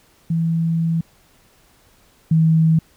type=tone pair in turn; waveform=sine; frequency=164.81 / 160.86 Hz; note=E3 / E3; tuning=0 / -42 cents; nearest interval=unison; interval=42 cents; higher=first; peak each=-16 / -11 dBFS; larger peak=second; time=0.3-1.01 / 2.31-2.79 s; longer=first; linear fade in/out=5 ms; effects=pink hiss -55 dBFS RMS until 2.96 s